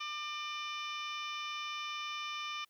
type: harmonic tone with a mistuned harmonic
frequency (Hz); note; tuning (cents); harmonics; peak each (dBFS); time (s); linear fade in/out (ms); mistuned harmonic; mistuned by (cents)
597; D5; +28; 2 / 3 / 4 / 5 / 6 / 7 / 8 / 9 / 10; -41 / -53 / -43 / -45 / -47 / -59 / -58 / -53 / -56; 0-2.65; 10; 3; +19
effects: white hiss -74 dBFS RMS until 2.69 s